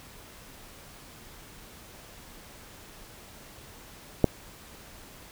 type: click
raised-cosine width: 2 ms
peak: -4 dBFS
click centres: 4.243 s
effects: pink hiss -49 dBFS RMS until 5.31 s